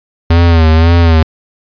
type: tone with vibrato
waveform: square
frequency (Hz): 82.41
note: E2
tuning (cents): 0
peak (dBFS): -5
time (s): 0.3-1.23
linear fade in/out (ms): 5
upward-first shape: sine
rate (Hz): 1.9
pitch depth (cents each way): 68
effects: resampled to 11025 Hz